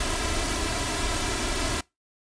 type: noise with comb filter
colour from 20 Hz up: pink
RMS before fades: -27 dBFS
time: 0-1.81 s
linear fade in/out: 5 ms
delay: 3 ms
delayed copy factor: +0.7
effects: noise-tail reverb RT60 0.2 s tail -23 dB re dry + resampled to 22050 Hz